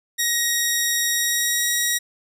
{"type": "tone with pitch glide", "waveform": "10% pulse", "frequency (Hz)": [1887, 1903.4], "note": ["A#6", "A#6"], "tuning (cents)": [21, 36], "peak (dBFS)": -10, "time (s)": [0.18, 1.99], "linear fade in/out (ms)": 20, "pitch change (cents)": 15, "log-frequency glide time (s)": [1.1, 1.65], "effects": []}